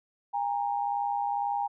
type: tone pair together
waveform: sine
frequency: 811 / 933 Hz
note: G#5 / A#5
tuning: -41 / +1 cents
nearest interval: major second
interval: 242 cents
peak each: -28 / -32 dBFS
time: 0.33-1.68 s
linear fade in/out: 20 ms
effects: none